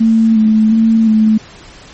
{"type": "tone with vibrato", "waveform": "sine", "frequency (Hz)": 220.9, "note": "A3", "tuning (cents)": 7, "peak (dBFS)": -6, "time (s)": [0, 1.38], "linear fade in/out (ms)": 10, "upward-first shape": "square", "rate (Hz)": 1.4, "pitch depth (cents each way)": 25, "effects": ["pink hiss -37 dBFS RMS until 1.93 s", "MP3 32 kbps"]}